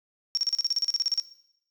triangle tone bursts, 5530 Hz, F8, 18 cents flat, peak -18 dBFS, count 15, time 0.35-1.199 s, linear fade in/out 0 ms, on 23 ms, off 36 ms, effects noise-tail reverb RT60 0.7 s tail -18 dB re dry + tanh soft clip ceiling -20 dBFS

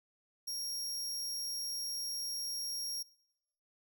sawtooth tone, 5588 Hz, F8, in tune, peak -34 dBFS, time 0.47-3.03 s, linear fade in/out 10 ms, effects noise-tail reverb RT60 0.9 s tail -23 dB re dry

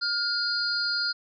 sine tone cluster, 1419 / 4240 / 4808 Hz, F6 / C8 / D8, +27 / +22 / +40 cents, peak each -29 dBFS, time 0.01-1.13 s, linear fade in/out 20 ms, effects none

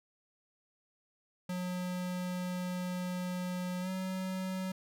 square tone with pitch glide, 180.8 to 187.28 Hz, F#3 to F#3, -40 to +21 cents, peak -35 dBFS, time 1.49-4.72 s, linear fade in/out 5 ms, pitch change +61 cents, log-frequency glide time 3.81-3.89 s, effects none

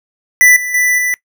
square tone with level steps, 1983 Hz, B6, 7 cents sharp, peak -5 / -19 / -11 / -14 dBFS, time 0.41-1.14 s, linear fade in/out 0 ms, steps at 0.56 / 0.74 / 0.98 s, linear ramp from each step 5 ms, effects noise-tail reverb RT60 0.1 s tail -20 dB re dry

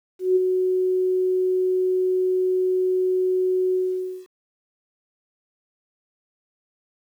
sine tone with ADSR envelope, 370 Hz, F#4, in tune, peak -13 dBFS, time 0.19-4.27 s, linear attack 170 ms, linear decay 23 ms, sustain -5 dB, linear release 530 ms, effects 9-bit

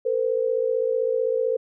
sine tone pair together, 454.5 / 510.2 Hz, A#4 / C5, -44 / -44 cents, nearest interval major second, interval 200 cents, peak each -23 dBFS, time 0.05-1.57 s, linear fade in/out 10 ms, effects none

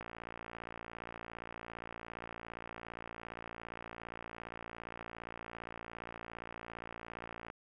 click train, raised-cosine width 0.5 ms, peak -29 dBFS, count 431, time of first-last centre 0.01-7.501 s, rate 57.4 Hz, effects none

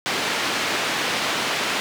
white band-pass noise, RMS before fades -24 dBFS, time 0.06-1.8 s, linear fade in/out 0 ms, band 180 to 3300 Hz, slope 12 dB/octave, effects none

